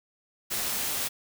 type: noise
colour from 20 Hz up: white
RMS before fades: -30 dBFS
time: 0.5-1.09 s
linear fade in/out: 20 ms
effects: none